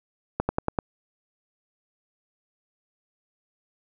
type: slowing click train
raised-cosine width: 1 ms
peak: -9 dBFS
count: 5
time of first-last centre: 0.4-0.788 s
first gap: 90 ms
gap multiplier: 1.05
effects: none